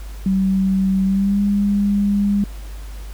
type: tone with pitch glide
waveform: sine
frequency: 191.4 to 202.3 Hz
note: G3 to G#3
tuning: -41 to -45 cents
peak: -14 dBFS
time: 0.26-2.44 s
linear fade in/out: 2 ms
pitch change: +96 cents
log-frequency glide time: 1.04-1.4 s
effects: added 50 Hz sine -29 dBFS peak until 3.13 s + pink hiss -44 dBFS RMS until 3.13 s